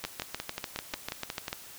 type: two click trains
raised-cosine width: 0.2 ms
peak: -16 / -15 dBFS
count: 9 / 11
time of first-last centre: 0.04-1.481 / 0.05-1.529 s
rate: 5.55 / 6.76 Hz
effects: white hiss -48 dBFS RMS until 1.78 s